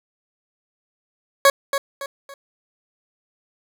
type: tone with echo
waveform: 20% pulse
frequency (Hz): 554.4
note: C#5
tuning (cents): 0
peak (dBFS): -5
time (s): 1.45-1.5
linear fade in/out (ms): 2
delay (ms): 280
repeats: 3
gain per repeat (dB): -9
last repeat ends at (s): 2.34
effects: none